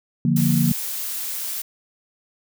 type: chord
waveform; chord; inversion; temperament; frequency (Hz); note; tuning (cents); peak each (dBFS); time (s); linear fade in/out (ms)
sine; Bb major; first; equal; 146.83 / 174.61 / 233.1; D3 / F3 / Bb3; 0 / 0 / 0; -20; 0.25-0.72; 2
type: noise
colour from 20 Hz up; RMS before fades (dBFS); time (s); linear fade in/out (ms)
blue; -28; 0.36-1.62; 5
effects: none